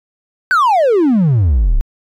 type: exponential sweep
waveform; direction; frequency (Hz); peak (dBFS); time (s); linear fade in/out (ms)
triangle; down; 1568 to 30.02; -6; 0.51-1.81; 0
effects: tanh soft clip ceiling -2 dBFS